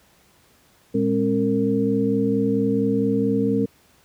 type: tone cluster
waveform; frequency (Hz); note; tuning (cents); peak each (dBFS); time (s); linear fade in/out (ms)
sine; 116 / 206.4 / 270.8 / 457.5; A#2 / G#3 / C#4 / A#4; -8 / -10 / -40 / -32; -29 / -22 / -22 / -23; 0.94-3.66; 10
effects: pink hiss -57 dBFS RMS until 4.04 s + high-pass 60 Hz 12 dB/octave